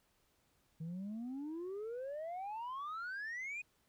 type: exponential sweep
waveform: sine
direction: up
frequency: 156.1 to 2508 Hz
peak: -38 dBFS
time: 0.8-3.62 s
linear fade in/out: 10 ms
effects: tanh soft clip ceiling -39 dBFS + pink hiss -75 dBFS RMS until 3.88 s